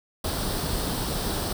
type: noise with comb filter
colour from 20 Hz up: pink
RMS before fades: -28 dBFS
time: 0.24-1.53 s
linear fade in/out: 5 ms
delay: 0.22 ms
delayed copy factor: +0.55
effects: none